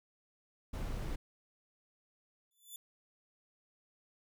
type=noise; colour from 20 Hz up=brown; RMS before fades=-38 dBFS; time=0.73-1.16 s; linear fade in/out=10 ms
type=tone with exponential growth; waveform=5% pulse; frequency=3492 Hz; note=A7; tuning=14 cents flat; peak=-35 dBFS; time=2.51-2.76 s; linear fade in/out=2 ms; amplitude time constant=53 ms
effects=none